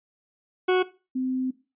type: tone pair in turn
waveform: 40% pulse / sine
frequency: 368.4 / 258.1 Hz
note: F#4 / C4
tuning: -7 / -23 cents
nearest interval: tritone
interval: 616 cents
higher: first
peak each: -17 / -24 dBFS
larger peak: first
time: 0.68-0.83 / 1.15-1.51 s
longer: second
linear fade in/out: 10 ms
effects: noise-tail reverb RT60 0.3 s tail -17 dB re dry + resampled to 8000 Hz